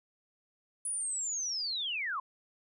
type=linear sweep; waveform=sine; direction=down; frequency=9956 to 987.8 Hz; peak=-32 dBFS; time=0.85-2.2 s; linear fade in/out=5 ms; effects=none